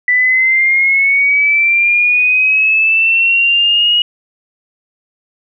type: linear sweep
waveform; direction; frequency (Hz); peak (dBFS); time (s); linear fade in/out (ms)
sine; up; 1975.5 to 2900; -8; 0.08-4.02; 2
effects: none